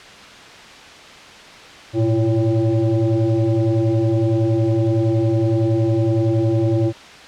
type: tone with frequency modulation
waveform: sine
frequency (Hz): 107.6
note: A2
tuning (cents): -38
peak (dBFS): -14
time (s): 1.93-6.93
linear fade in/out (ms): 50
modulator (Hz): 226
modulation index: 1.6
effects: white hiss -39 dBFS RMS until 7.27 s + low-pass 4000 Hz 12 dB/octave